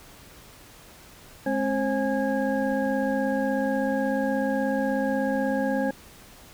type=tone cluster; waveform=sine; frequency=211 / 267.4 / 535 / 829 / 1641 Hz; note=G#3 / C4 / C5 / G#5 / G#6; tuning=+28 / +38 / +38 / -3 / -21 cents; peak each=-29 / -27 / -27 / -32 / -34 dBFS; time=1.46-5.91 s; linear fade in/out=5 ms; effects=pink hiss -49 dBFS RMS until 6.53 s